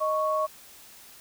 sine tone pair together, 622.2 / 1108.7 Hz, D#5 / C#6, 0 / 0 cents, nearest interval minor seventh, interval 1000 cents, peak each -26 dBFS, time 0-0.47 s, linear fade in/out 20 ms, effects white hiss -50 dBFS RMS until 1.2 s

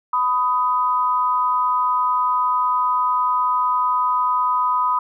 sine tone pair together, 998 / 1248.9 Hz, B5 / D#6, +18 / +6 cents, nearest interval major third, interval 388 cents, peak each -18 / -20 dBFS, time 0.13-4.99 s, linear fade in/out 5 ms, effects none

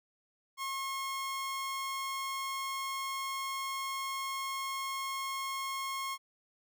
sawtooth tone, 1080 Hz, C#6, 45 cents flat, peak -31 dBFS, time 0.57-6.18 s, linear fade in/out 50 ms, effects none

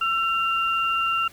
sine tone pair together, 1341 / 2783 Hz, E6 / F7, +29 / -7 cents, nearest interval octave + minor second, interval 1264 cents, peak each -22 / -25 dBFS, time 0.01-1.28 s, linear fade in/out 5 ms, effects pink hiss -49 dBFS RMS until 1.32 s

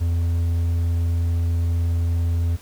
triangle tone, 84.7 Hz, E2, 48 cents sharp, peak -16 dBFS, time 0-2.57 s, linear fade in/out 20 ms, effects pink hiss -47 dBFS RMS until 2.61 s

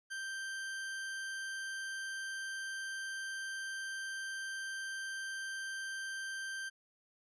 40% pulse tone, 1568 Hz, G6, in tune, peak -38 dBFS, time 0.1-6.7 s, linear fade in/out 20 ms, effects resampled to 24000 Hz

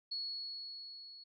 sine tone with level ramp, 4364 Hz, C#8, 28 cents flat, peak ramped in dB -36 to -51 dBFS, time 0.11-1.24 s, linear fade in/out 10 ms, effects none

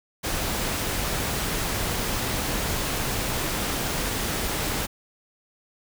pink noise, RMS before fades -27 dBFS, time 0.23-4.87 s, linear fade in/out 20 ms, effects none

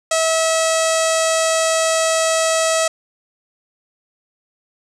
sawtooth tone with low-pass filter, 647 Hz, E5, 32 cents flat, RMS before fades -17 dBFS, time 0.11-2.88 s, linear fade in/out 5 ms, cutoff 7900 Hz, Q 3.5, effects none

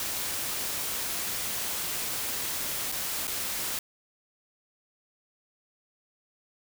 white noise with dropouts, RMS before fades -32 dBFS, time 0-3.79 s, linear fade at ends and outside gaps 2 ms, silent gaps 2.918-2.922 / 3.271-3.277 s, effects none

